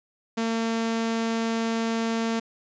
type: tone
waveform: sawtooth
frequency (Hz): 227.2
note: A#3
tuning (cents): -44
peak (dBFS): -20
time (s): 0.37-2.4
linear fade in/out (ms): 10
effects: resampled to 16000 Hz + 9-bit